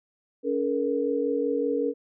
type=tone cluster; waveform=sine; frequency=281.7 / 429.7 / 475 Hz; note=C#4 / A4 / A#4; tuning=+28 / -41 / +33 cents; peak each=-28 / -29 / -26 dBFS; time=0.43-1.94 s; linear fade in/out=50 ms; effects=none